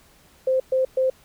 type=tone bursts; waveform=sine; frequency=521 Hz; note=C5; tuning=7 cents flat; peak=-17 dBFS; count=3; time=0.47-1.1 s; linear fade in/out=5 ms; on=130 ms; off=120 ms; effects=pink hiss -55 dBFS RMS until 1.24 s